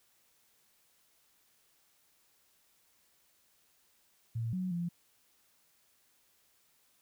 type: tone with pitch steps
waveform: sine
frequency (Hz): 114.6 / 184.3 / 172.5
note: A#2 / F#3 / F3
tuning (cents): -29 / -7 / -21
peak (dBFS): -32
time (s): 4.35-4.89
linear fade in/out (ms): 10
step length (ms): 180
effects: white hiss -70 dBFS RMS until 7.01 s